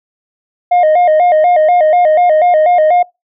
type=tone with vibrato; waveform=sine; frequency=664 Hz; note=E5; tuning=12 cents sharp; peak=-3 dBFS; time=0.71-3.03 s; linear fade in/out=10 ms; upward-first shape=square; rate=4.1 Hz; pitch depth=120 cents each way; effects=noise-tail reverb RT60 0.2 s tail -24 dB re dry + tanh soft clip ceiling -5 dBFS